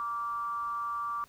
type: tone with frequency modulation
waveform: sine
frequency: 1165 Hz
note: D6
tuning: 14 cents flat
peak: -31 dBFS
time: 0-1.24 s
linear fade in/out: 0 ms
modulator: 225 Hz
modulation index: 0.4
effects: pink hiss -61 dBFS RMS until 1.28 s